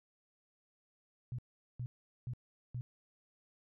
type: tone bursts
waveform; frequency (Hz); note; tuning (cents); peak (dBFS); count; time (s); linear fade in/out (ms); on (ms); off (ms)
sine; 123.47; B2; 0; -37; 4; 1.32-2.81; 0; 65; 410
effects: none